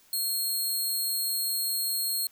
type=tone; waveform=10% pulse; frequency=4255 Hz; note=C8; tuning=28 cents sharp; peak=-20 dBFS; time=0.13-2.27 s; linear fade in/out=2 ms; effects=white hiss -60 dBFS RMS until 2.31 s